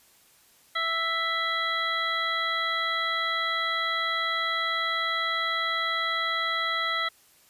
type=harmonic tone; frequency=660 Hz; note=E5; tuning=2 cents sharp; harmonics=1 / 2 / 3 / 5 / 6; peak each=-38 / -29 / -29 / -33 / -34 dBFS; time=0.75-7.09 s; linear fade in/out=10 ms; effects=white hiss -59 dBFS RMS until 7.49 s + resampled to 32000 Hz